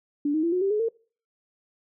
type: tone with pitch steps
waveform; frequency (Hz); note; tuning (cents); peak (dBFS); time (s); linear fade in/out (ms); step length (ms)
sine; 290.2 / 312.8 / 337.2 / 363.5 / 391.9 / 422.4 / 455.4; D4 / D#4 / E4 / F#4 / G4 / G#4 / A#4; -21 / +9 / +39 / -31 / 0 / +29 / -40; -21; 0.25-0.887; 5; 91
effects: noise-tail reverb RT60 0.4 s tail -22 dB re dry